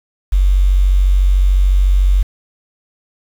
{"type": "tone with quantisation", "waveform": "sine", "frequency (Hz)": 46.92, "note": "F#1", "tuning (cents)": 25, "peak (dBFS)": -8, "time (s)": [0.32, 2.23], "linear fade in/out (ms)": 10, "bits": 6, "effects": []}